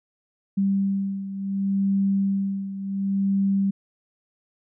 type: beating tone pair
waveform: sine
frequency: 196 / 196.69 Hz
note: G3 / G3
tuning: 0 / +6 cents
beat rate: 0.69 Hz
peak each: -22 / -27 dBFS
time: 0.57-3.71 s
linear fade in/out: 10 ms
effects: none